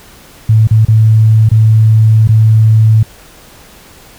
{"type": "tone with dropouts", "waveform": "sine", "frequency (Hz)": 110, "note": "A2", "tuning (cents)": 0, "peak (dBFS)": -3, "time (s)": [0.49, 3.03], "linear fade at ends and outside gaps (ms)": 5, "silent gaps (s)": [[0.673, 0.709], [0.851, 0.883], [1.49, 1.514], [2.275, 2.289]], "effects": ["pink hiss -38 dBFS RMS until 4.18 s"]}